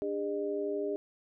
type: tone cluster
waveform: sine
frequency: 293.8 / 406 / 608 Hz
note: D4 / G#4 / D#5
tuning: +1 / -39 / -40 cents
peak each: -38 / -32 / -38 dBFS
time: 0.02-0.96 s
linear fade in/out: 0 ms
effects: none